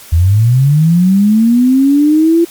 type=linear sweep; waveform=sine; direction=up; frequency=77.78 to 342.1 Hz; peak=-5 dBFS; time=0.12-2.45 s; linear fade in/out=10 ms; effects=white hiss -35 dBFS RMS until 2.5 s + MP3 96 kbps